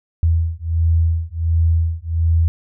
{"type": "beating tone pair", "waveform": "sine", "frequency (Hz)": [81.8, 83.2], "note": ["E2", "E2"], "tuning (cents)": [-13, 17], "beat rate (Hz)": 1.4, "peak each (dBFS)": -17, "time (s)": [0.23, 2.48], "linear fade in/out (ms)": 0, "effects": []}